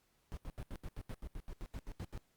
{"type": "noise bursts", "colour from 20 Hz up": "brown", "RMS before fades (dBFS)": -43, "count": 15, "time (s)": [0.32, 2.176], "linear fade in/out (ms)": 0, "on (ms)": 50, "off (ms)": 79, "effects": ["pink hiss -75 dBFS RMS until 2.36 s", "Opus 48 kbps"]}